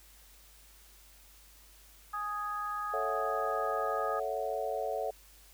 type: harmonic tone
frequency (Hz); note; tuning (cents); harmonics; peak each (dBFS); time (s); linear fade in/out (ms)
415.3; G#4; 0; 2 / 3 / 4; -42 / -34 / -44; 2.13-4.2; 10
type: chord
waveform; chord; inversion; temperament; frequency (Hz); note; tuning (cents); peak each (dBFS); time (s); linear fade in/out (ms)
sine; F# minor seventh; first; equal; 440 / 554.4 / 659.3 / 740; A4 / C#5 / E5 / F#5; 0 / 0 / 0 / 0; -37; 2.93-5.11; 10
effects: added 50 Hz sine -59 dBFS peak until 5.53 s + white hiss -59 dBFS RMS until 5.53 s